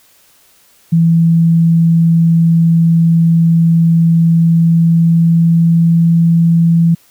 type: tone with pitch glide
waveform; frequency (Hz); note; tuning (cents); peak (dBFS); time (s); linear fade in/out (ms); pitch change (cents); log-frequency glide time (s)
sine; 165.9 to 167.15; E3 to E3; +11 to +24; -6; 0.92-6.95; 10; +13; 4.3-6.13
effects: white hiss -49 dBFS RMS until 7.1 s